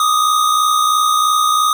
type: tone pair together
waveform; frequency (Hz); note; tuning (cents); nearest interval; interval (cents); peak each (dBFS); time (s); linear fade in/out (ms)
square; 1181.5 / 1244.5; D6 / D#6; +10 / 0; minor second; 90; -20 / -13; 0-1.73; 2
effects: none